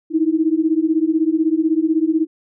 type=beating tone pair; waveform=sine; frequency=311.1 / 327.1 Hz; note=D#4 / E4; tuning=0 / -13 cents; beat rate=16 Hz; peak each=-17 dBFS; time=0.1-2.27 s; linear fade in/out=50 ms; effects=none